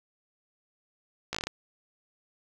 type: slowing click train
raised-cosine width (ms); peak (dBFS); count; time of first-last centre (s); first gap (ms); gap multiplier
0.2; -14; 7; 1.33-1.47; 16; 1.15
effects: none